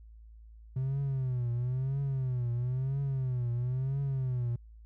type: tone with vibrato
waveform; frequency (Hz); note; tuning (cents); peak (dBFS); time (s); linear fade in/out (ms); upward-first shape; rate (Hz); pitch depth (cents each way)
triangle; 128.8; C3; -27; -26; 0.76-4.56; 5; triangle; 1; 150
effects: tanh soft clip ceiling -23 dBFS + added 55 Hz sine -49 dBFS peak until 4.85 s